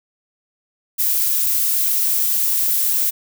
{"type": "noise", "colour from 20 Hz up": "violet", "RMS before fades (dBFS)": -18, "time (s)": [0.98, 3.11], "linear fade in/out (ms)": 20, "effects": []}